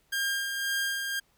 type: tone with tremolo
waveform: sawtooth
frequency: 1607 Hz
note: G6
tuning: 43 cents sharp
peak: -23 dBFS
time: 0.12-1.2 s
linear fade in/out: 10 ms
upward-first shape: sine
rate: 1.9 Hz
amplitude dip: 40%
effects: pink hiss -68 dBFS RMS until 1.37 s